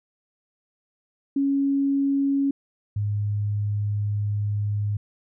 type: tone pair in turn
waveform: sine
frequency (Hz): 277.2 / 103.5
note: C#4 / G#2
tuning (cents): 0 / -5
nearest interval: octave + perfect fourth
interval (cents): 1705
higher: first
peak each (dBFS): -19 / -22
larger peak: first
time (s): 1.36-2.51 / 2.96-4.97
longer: second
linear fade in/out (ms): 5
effects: none